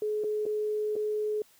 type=tone with dropouts; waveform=sine; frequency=424.7 Hz; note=G#4; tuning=39 cents sharp; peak=-27 dBFS; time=0.02-1.42 s; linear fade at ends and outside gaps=2 ms; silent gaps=0.238-0.242 / 0.455-0.463 / 0.956-0.963 s; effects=white hiss -61 dBFS RMS until 1.59 s